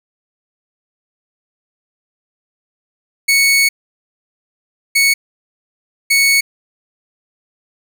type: tone bursts at uneven times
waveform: sawtooth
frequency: 2217 Hz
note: C#7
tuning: in tune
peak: -6 dBFS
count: 3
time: 3.28-3.69 / 4.95-5.14 / 6.1-6.41 s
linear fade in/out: 10 ms
effects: none